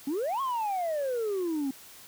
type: exponential two-way sweep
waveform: sine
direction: up then down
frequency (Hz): 261.6 to 1108.7 to 261.6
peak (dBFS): -25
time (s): 0.07-1.71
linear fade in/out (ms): 5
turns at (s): 0.41
effects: tanh soft clip ceiling -26 dBFS + white hiss -50 dBFS RMS until 2.07 s